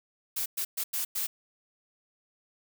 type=noise bursts at uneven times; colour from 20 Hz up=blue; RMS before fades=-31 dBFS; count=5; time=0.36-0.46 / 0.57-0.65 / 0.77-0.84 / 0.93-1.05 / 1.15-1.27 s; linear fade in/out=10 ms; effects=none